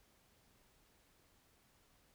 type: silence
effects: pink hiss -71 dBFS RMS until 2.14 s